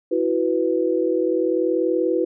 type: chord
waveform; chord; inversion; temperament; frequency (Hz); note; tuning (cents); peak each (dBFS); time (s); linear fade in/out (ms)
sine; E suspended second; none; equal; 329.6 / 370 / 493.9; E4 / F#4 / B4; 0 / 0 / 0; -22; 0.11-2.25; 10
effects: none